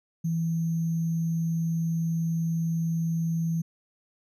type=tone with sample-and-hold; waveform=sine; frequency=164.81 Hz; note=E3; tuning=in tune; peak=-24 dBFS; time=0.24-3.62 s; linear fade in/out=10 ms; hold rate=6300 Hz; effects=resampled to 32000 Hz